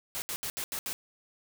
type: noise bursts at uneven times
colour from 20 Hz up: white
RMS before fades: -35 dBFS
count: 6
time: 0.15-0.22 / 0.29-0.36 / 0.43-0.5 / 0.57-0.64 / 0.72-0.79 / 0.86-0.93 s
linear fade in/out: 0 ms
effects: none